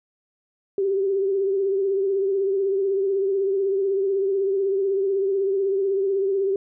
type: tone with vibrato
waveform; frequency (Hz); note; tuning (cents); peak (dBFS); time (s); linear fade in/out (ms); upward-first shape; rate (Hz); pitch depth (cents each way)
sine; 390.6; G4; -6; -19; 0.78-6.56; 2; triangle; 16; 59
effects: none

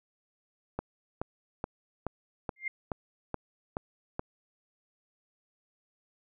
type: click train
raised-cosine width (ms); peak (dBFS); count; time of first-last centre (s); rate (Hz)
1; -18; 9; 0.79-4.194; 2.35
type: tone with exponential growth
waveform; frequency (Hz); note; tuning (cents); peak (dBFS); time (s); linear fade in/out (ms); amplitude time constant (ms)
sine; 2108; C7; +12; -27; 2.56-2.68; 5; 24
effects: none

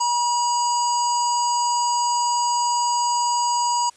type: harmonic tone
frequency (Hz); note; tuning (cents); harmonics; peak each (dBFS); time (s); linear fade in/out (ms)
963; B5; -44; 1 / 3 / 5 / 7 / 8; -19 / -36 / -29 / -29 / -32; 0-3.9; 10
effects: white hiss -54 dBFS RMS until 3.96 s + resampled to 22050 Hz

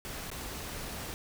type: noise with dropouts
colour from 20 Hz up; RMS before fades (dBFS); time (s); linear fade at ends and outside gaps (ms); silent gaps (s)
pink; -40; 0.05-1.14; 0; 0.302-0.315
effects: none

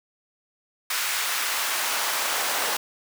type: noise with high-pass filter sweep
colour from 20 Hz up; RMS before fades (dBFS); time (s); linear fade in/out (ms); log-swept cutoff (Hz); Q
pink; -26; 0.9-2.77; 5; 1500 to 670; 0.96
effects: none

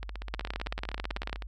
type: two click trains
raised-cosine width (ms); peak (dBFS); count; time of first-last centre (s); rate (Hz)
0.3; -23 / -16; 23 / 19; 0.03-1.422 / 0.34-1.329; 15.8 / 18.2
effects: added 50 Hz sine -38 dBFS peak until 1.47 s

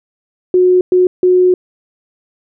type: tone bursts at uneven times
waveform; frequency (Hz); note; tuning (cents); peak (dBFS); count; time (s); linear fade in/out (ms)
sine; 364.5; F#4; -26; -6; 3; 0.54-0.81 / 0.92-1.07 / 1.23-1.54; 2
effects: none

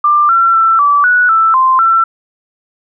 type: tone with pitch steps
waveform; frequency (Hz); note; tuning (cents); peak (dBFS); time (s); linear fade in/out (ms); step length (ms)
sine; 1188 / 1356 / 1336 / 1155 / 1471 / 1325 / 1043 / 1343; D6 / E6 / E6 / D6 / F#6 / E6 / C6 / E6; +20 / +49 / +23 / -29 / -11 / +9 / -6 / +32; -6; 0.04-2.04; 5; 250
effects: none

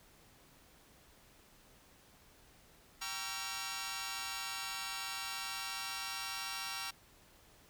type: chord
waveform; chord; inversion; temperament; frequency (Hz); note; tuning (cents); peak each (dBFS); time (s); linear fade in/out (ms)
10% pulse; G diminished seventh; none; just; 784 / 940.8 / 1128.9 / 1354.7; G5 / Bb5 / Db6 / Fb6; 0 / +16 / +31 / +47; -38 / -37 / -38 / -35; 3.01-6.91; 10
effects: pink hiss -63 dBFS RMS until 7.69 s

